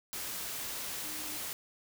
sine tone in noise, 304 Hz, D#4, 40 cents flat, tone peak -50 dBFS, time 1.04-1.37 s, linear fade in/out 0 ms, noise white, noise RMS -39 dBFS, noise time 0.13-1.53 s, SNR -14 dB, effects none

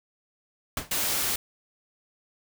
pink noise with exponential decay, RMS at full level -26 dBFS, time 0.77-0.93 s, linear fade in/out 2 ms, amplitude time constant 34 ms
white noise, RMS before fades -27 dBFS, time 0.91-1.36 s, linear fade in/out 5 ms
effects none

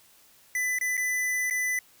square tone with dropouts, 1999 Hz, B6, 20 cents sharp, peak -26 dBFS, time 0.55-1.79 s, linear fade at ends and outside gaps 2 ms, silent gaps 0.787-0.811 / 0.97-0.976 / 1.5-1.508 s, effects white hiss -58 dBFS RMS until 2 s

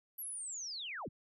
sine linear sweep, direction down, 11840 to 33.81 Hz, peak -40 dBFS, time 0.18-1.09 s, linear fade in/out 10 ms, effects none

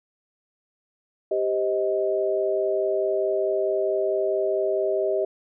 sine chord, C minor, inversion second, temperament just, 392.4 / 523.3 / 627.9 Hz, G4 / C5 / Eb5, +2 / 0 / +16 cents, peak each -24 / -30 / -24 dBFS, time 1.31-5.25 s, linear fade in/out 5 ms, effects none

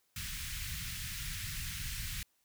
pink band-stop noise, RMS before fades -40 dBFS, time 0.16-2.23 s, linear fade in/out 2 ms, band 150 to 1700 Hz, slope 24 dB/octave, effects white hiss -75 dBFS RMS until 2.44 s

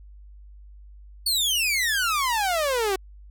sawtooth exponential sweep, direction down, 4531 to 370 Hz, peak -18 dBFS, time 1.26-2.96 s, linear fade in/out 5 ms, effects added 50 Hz sine -43 dBFS peak until 3.3 s

